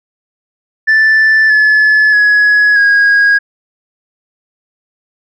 sine tone with pitch steps, 1760 / 1719.8 / 1680.5 / 1642.1 Hz, A6 / A6 / G#6 / G#6, 0 / -40 / +20 / -20 cents, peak -3 dBFS, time 0.87-3.39 s, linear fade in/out 20 ms, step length 630 ms, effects tanh soft clip ceiling -4 dBFS

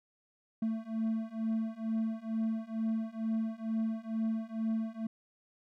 triangle beating tone pair, 221.7 / 223.9 Hz, A3 / A3, +13 / +30 cents, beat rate 2.2 Hz, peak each -33 / -32 dBFS, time 0.62-5.07 s, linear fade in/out 5 ms, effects none

